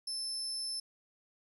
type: tone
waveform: 35% pulse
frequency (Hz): 5274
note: E8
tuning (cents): 0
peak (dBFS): -33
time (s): 0.07-0.8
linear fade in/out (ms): 5
effects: none